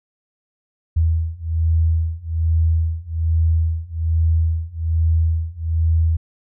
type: beating tone pair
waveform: sine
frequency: 80.8 / 82 Hz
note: E2 / E2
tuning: -34 / -9 cents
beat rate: 1.2 Hz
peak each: -19 / -18 dBFS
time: 0.96-6.17 s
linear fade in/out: 10 ms
effects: none